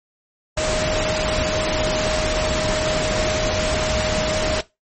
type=tone in noise; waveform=sine; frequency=622.3 Hz; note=D#5; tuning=in tune; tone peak=-22 dBFS; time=0.57-4.61 s; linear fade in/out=5 ms; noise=pink; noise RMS=-22 dBFS; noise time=0.57-4.61 s; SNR=-3 dB; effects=noise-tail reverb RT60 0.2 s tail -17 dB re dry + MP3 32 kbps